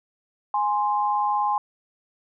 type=tone pair together; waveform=sine; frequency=830.6 / 1046.5 Hz; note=G#5 / C6; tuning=0 / 0 cents; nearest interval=major third; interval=400 cents; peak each=-22 / -24 dBFS; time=0.54-1.58 s; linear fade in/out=2 ms; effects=none